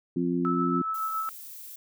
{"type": "harmonic tone", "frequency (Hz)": 87.31, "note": "F2", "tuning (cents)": 0, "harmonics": [2, 3, 4], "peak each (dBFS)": [-29, -27, -30], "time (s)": [0.16, 0.82], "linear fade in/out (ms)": 5}
{"type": "tone with tremolo", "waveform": "sine", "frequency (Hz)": 1307, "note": "E6", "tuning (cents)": -15, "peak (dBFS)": -26, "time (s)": [0.45, 1.29], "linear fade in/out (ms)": 0, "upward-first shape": "sine", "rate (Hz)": 7.2, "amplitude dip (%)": 35}
{"type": "noise", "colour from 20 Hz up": "violet", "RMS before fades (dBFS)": -43, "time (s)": [0.94, 1.76], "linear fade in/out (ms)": 5}
{"effects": []}